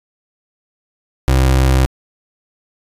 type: tone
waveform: 30% pulse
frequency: 65.41 Hz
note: C2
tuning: in tune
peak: -7 dBFS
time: 1.28-1.86 s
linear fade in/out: 0 ms
effects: resampled to 32000 Hz